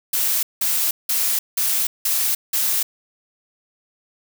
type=noise bursts; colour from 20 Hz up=blue; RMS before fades=-20 dBFS; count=6; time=0.13-2.83 s; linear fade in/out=5 ms; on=300 ms; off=180 ms; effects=none